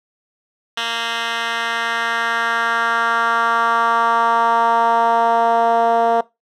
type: tone with band-pass filter sweep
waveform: 10% pulse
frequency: 231.2 Hz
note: A#3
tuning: 14 cents flat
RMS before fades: -17 dBFS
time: 0.77-6.21 s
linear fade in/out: 5 ms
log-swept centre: 2700 to 630 Hz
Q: 2.3
effects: noise-tail reverb RT60 0.2 s tail -20 dB re dry